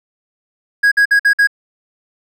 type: tone bursts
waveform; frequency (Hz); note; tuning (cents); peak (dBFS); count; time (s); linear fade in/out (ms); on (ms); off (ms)
triangle; 1649; G#6; -13; -6; 5; 0.83-1.473; 10; 87; 52
effects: none